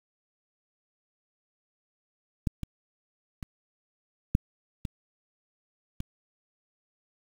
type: clicks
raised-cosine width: 5 ms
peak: -13 / -21 / -25 / -8 / -20 / -21 dBFS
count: 6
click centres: 2.472 / 2.633 / 3.428 / 4.351 / 4.852 / 6.004 s
effects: 7-bit